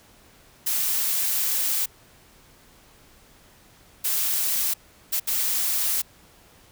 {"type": "noise bursts at uneven times", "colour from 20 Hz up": "blue", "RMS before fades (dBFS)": -24, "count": 4, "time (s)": [[0.66, 1.86], [4.04, 4.74], [5.12, 5.2], [5.27, 6.02]], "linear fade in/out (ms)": 10, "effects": ["pink hiss -54 dBFS RMS until 6.71 s"]}